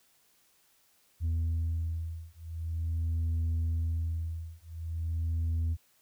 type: beating tone pair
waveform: sine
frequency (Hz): 81.9 / 82.34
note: E2 / E2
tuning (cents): -11 / -1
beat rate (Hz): 0.44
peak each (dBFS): -30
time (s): 1.2-5.77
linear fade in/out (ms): 50
effects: tanh soft clip ceiling -26 dBFS + white hiss -67 dBFS RMS until 6.01 s